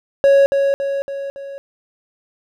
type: tone with echo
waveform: triangle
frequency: 554 Hz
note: C#5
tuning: 1 cent flat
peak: -6 dBFS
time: 0.24-0.46 s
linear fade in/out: 0 ms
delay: 280 ms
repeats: 4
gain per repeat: -5 dB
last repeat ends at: 1.58 s
effects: none

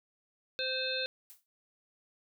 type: harmonic tone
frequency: 519 Hz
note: C5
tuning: 14 cents flat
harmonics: 1 / 3 / 5 / 7 / 8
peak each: -37 / -39 / -39 / -37 / -37 dBFS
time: 0.59-1.06 s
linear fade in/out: 0 ms
type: noise with exponential decay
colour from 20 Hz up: blue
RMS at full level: -48 dBFS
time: 1.3-1.46 s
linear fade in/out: 0 ms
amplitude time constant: 34 ms
effects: none

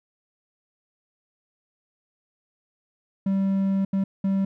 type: tone bursts at uneven times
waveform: triangle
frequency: 194.3 Hz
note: G3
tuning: 15 cents flat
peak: -18 dBFS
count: 3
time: 3.26-3.85 / 3.93-4.04 / 4.24-4.45 s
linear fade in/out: 5 ms
effects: none

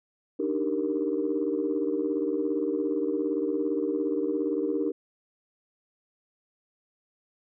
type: chord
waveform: sine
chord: Eb major seventh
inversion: third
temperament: equal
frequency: 293.7 / 311.1 / 392 / 466.2 Hz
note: D4 / Eb4 / G4 / Bb4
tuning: 0 / 0 / 0 / 0 cents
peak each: -30 dBFS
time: 0.39-4.92 s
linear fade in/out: 10 ms
effects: tanh soft clip ceiling -16 dBFS

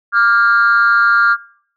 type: tone with amplitude modulation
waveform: sine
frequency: 1396.9 Hz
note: F6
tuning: in tune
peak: -3 dBFS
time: 0.12-1.37 s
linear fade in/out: 50 ms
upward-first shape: sine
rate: 219 Hz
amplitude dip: 95%
effects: noise-tail reverb RT60 0.6 s tail -22 dB re dry + tanh soft clip ceiling -3 dBFS

